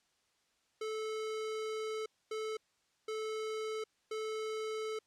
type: tone bursts at uneven times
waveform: square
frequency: 435.9 Hz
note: A4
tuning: 16 cents flat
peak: -37 dBFS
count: 4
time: 0.81-2.06 / 2.31-2.57 / 3.08-3.84 / 4.11-4.99 s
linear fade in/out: 5 ms
effects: white hiss -75 dBFS RMS until 5.06 s + low-pass 7000 Hz 12 dB/octave